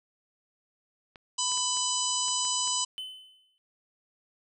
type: clicks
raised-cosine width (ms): 0.3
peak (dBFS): -30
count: 7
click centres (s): 1.158 / 1.519 / 1.575 / 1.771 / 2.283 / 2.451 / 2.675
type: harmonic tone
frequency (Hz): 998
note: B5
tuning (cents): +18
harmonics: 1 / 3 / 4 / 5 / 6 / 7 / 8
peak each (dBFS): -34 / -33 / -37 / -35 / -35 / -35 / -32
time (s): 1.38-2.85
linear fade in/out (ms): 10
type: tone with exponential decay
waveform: triangle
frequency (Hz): 3036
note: F#7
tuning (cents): +44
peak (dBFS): -31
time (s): 2.98-3.58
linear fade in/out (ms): 0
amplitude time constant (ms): 130
effects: none